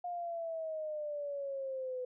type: exponential sweep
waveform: sine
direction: down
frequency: 713 to 500 Hz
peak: -36 dBFS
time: 0.04-2.05 s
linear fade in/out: 5 ms
effects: none